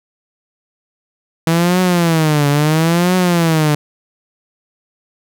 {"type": "tone with vibrato", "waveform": "sawtooth", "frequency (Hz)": 162.3, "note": "E3", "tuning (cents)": -27, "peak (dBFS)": -7, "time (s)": [1.47, 3.75], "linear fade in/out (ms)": 2, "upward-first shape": "triangle", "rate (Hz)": 0.74, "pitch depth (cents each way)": 230, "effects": []}